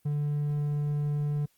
triangle tone, 146.83 Hz, D3, in tune, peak -24 dBFS, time 0.05-1.46 s, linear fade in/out 10 ms, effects white hiss -69 dBFS RMS until 1.57 s + Opus 24 kbps

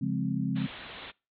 sine chord, Db major seventh, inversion none, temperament equal, 138.59 / 174.61 / 207.7 / 261.6 Hz, Db3 / F3 / Ab3 / C4, 0 / 0 / 0 / 0 cents, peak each -32 dBFS, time 0.01-0.67 s, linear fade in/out 10 ms
white low-pass noise, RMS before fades -44 dBFS, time 0.55-1.12 s, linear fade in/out 20 ms, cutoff 3900 Hz, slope 96 dB/octave
effects noise-tail reverb RT60 0.3 s tail -24 dB re dry + MP3 48 kbps

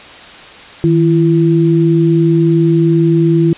sine tone pair together, 159.06 / 336.2 Hz, D#3 / E4, +38 / +34 cents, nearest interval octave + minor second, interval 1296 cents, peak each -10 dBFS, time 0.84-3.53 s, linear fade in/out 0 ms, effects white hiss -34 dBFS RMS until 3.57 s + resampled to 8000 Hz

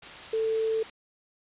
sine tone in noise, 443.8 Hz, A4, 15 cents sharp, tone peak -24 dBFS, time 0.33-0.83 s, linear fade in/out 5 ms, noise white, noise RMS -42 dBFS, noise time 0.02-0.9 s, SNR +15 dB, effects resampled to 8000 Hz

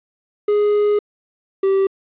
triangle tone pair in turn, 415.3 / 388.3 Hz, G#4 / G4, 0 / -16 cents, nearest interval minor second, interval 116 cents, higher first, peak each -11 dBFS, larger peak neither, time 0.48-0.99 / 1.63-1.87 s, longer first, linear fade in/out 5 ms, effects resampled to 8000 Hz + 8-bit

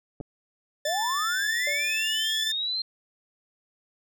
clicks, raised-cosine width 2 ms, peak -25 dBFS, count 2, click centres 0.203 / 0.21 s
15% pulse tone, 1760 Hz, A6, in tune, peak -22 dBFS, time 0.85-2.52 s, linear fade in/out 5 ms
sine linear sweep, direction up, 569 to 4200 Hz, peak -26 dBFS, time 0.85-2.82 s, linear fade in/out 5 ms
sine tone with exponential decay, 580 Hz, D5, 22 cents flat, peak -29 dBFS, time 1.67-2.08 s, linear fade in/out 2 ms, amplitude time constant 89 ms
effects none

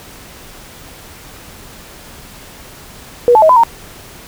sine tone with pitch steps, 483.1 / 870 / 633 / 1006 / 925 Hz, B4 / A5 / D#5 / B5 / A#5, -38 / -20 / +30 / +32 / -14 cents, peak -4 dBFS, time 3.28-3.635 s, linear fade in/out 0 ms, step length 71 ms, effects pink hiss -36 dBFS RMS until 4.27 s

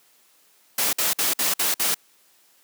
white noise bursts, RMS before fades -22 dBFS, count 6, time 0.78-1.945 s, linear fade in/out 5 ms, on 150 ms, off 53 ms, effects white hiss -59 dBFS RMS until 2.63 s + high-pass 200 Hz 12 dB/octave

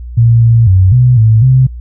sine tone with pitch steps, 116.3 / 115.5 / 93.6 / 124.8 / 110.7 / 130 Hz, A#2 / A#2 / F#2 / B2 / A2 / C3, -4 / -16 / +20 / +19 / +11 / -11 cents, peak -3 dBFS, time 0.17-1.67 s, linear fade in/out 10 ms, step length 250 ms, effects added 60 Hz sine -22 dBFS peak until 1.8 s

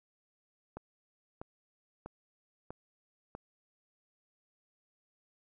click train, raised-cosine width 1 ms, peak -28 dBFS, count 5, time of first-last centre 0.77-3.351 s, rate 1.55 Hz, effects none

